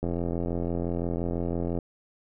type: click train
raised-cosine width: 2 ms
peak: -17 dBFS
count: 152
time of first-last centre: 0.03-1.788 s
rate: 85.9 Hz
effects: none